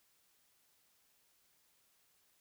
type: silence
effects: white hiss -73 dBFS RMS until 2.4 s

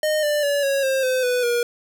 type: tone with pitch steps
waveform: square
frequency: 614 / 592.4 / 571.6 / 551.5 / 532.1 / 513.3 / 495.3 / 477.9 Hz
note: D#5 / D5 / D5 / C#5 / C5 / C5 / B4 / A#4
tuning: -23 / +15 / -47 / -9 / +29 / -33 / +5 / +43 cents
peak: -19 dBFS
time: 0.03-1.63 s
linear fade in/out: 2 ms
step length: 200 ms
effects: none

